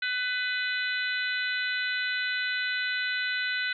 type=harmonic tone; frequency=500 Hz; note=B4; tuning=21 cents sharp; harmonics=3 / 4 / 5 / 6 / 7 / 8; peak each=-29 / -34 / -37 / -40 / -41 / -36 dBFS; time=0.02-3.73 s; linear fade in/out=5 ms; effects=none